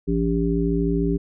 harmonic tone, 56.8 Hz, A#1, 44 cents flat, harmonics 1 / 3 / 5 / 7, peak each -25 / -23 / -24 / -25 dBFS, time 0.07-1.18 s, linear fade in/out 20 ms, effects none

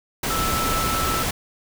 sine tone in noise, 1318.5 Hz, E6, in tune, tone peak -24 dBFS, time 0.3-1.23 s, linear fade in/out 5 ms, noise pink, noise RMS -24 dBFS, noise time 0.23-1.31 s, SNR -3 dB, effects none

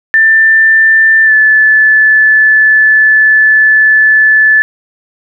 sine tone with pitch glide, 1780 to 1738.3 Hz, A6 to A6, +20 to -21 cents, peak -3 dBFS, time 0.14-4.62 s, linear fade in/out 0 ms, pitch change -41 cents, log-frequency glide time 1.24-1.33 s, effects none

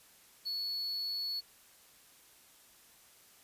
triangle tone, 4402 Hz, C#8, 13 cents flat, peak -33 dBFS, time 0.45-1.41 s, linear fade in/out 20 ms, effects white hiss -61 dBFS RMS until 3.43 s + resampled to 32000 Hz

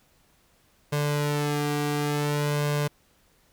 sawtooth tone with flanger, 146.83 Hz, D3, in tune, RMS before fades -26 dBFS, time 0.92-2.88 s, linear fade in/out 10 ms, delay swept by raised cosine 1.9 to 2.57 ms, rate 0.56 Hz, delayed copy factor +0.8, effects pink hiss -63 dBFS RMS until 3.52 s

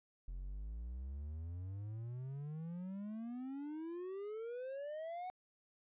triangle exponential sweep, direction up, 42.5 to 748 Hz, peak -40 dBFS, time 0.28-5.3 s, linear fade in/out 0 ms, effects resampled to 8000 Hz

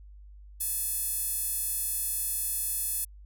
sawtooth tone with high-pass filter, 864 Hz, A5, 32 cents flat, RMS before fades -31 dBFS, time 0.6-3.05 s, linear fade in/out 10 ms, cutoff 11000 Hz, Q 1.8, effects added 50 Hz sine -46 dBFS peak until 3.25 s

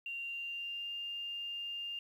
sine tone with pitch glide, 2770 to 2804 Hz, F7 to F7, -15 to +6 cents, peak -38 dBFS, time 0.06-1.99 s, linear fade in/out 2 ms, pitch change +21 cents, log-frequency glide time 0.21-0.92 s, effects 11-bit

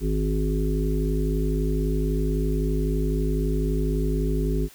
harmonic tone, 51.91 Hz, G#1, in tune, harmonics 1 / 3 / 5 / 7 / 8, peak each -23 / -28 / -30 / -31 / -32 dBFS, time 0-4.69 s, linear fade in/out 50 ms, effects white hiss -50 dBFS RMS until 4.74 s

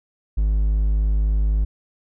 triangle tone, 51.91 Hz, G#1, in tune, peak -14 dBFS, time 0.37-1.65 s, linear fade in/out 10 ms, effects none

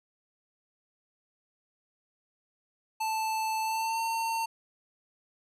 square tone with pitch glide, 880 to 906.8 Hz, A5 to A#5, 0 to -48 cents, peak -29 dBFS, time 3-4.46 s, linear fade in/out 10 ms, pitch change +52 cents, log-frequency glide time 3.62-4.01 s, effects resampled to 32000 Hz

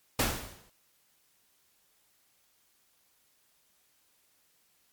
pink noise with exponential decay, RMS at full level -24 dBFS, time 0.19-0.7 s, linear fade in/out 5 ms, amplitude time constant 110 ms, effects white hiss -69 dBFS RMS until 4.92 s + MP3 96 kbps

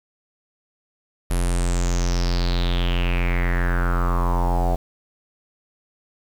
square tone with low-pass filter sweep, 43.84 Hz, F1, 7 cents sharp, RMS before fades -20 dBFS, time 1.3-4.76 s, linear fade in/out 10 ms, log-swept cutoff 11000 to 700 Hz, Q 6.1, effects 7-bit

